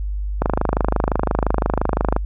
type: click train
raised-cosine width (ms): 1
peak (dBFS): -3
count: 46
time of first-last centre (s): 0.42-2.164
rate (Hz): 25.8
effects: added 50 Hz sine -21 dBFS peak until 2.25 s